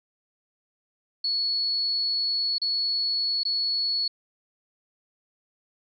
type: tone with dropouts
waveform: sine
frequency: 4391 Hz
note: C#8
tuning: 17 cents flat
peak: -23 dBFS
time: 1.24-4.08 s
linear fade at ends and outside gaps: 5 ms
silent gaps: 2.583-2.616 / 3.434-3.451 s
effects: none